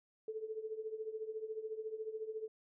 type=tone with tremolo; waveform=sine; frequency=437.7 Hz; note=A4; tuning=9 cents flat; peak=-36 dBFS; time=0.28-2.48 s; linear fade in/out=2 ms; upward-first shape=triangle; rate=14 Hz; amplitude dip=85%; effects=none